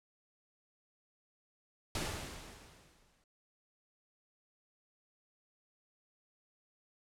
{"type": "noise with exponential decay", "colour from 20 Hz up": "pink", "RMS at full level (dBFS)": -35, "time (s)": [1.95, 3.24], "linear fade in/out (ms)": 2, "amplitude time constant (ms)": 280, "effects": ["low-pass 10000 Hz 12 dB/octave"]}